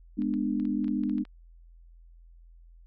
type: chord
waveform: sine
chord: G# diminished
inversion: none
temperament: just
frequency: 207.7 / 249.2 / 299 Hz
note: G#3 / B3 / D4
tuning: 0 / +16 / +31 cents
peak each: -30 dBFS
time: 0.17-1.24 s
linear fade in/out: 20 ms
type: clicks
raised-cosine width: 0.3 ms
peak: -35 dBFS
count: 10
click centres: 0.22 / 0.339 / 0.599 / 0.653 / 0.844 / 0.881 / 1.036 / 1.096 / 1.182 / 1.252 s
effects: added 42 Hz sine -50 dBFS peak until 2.86 s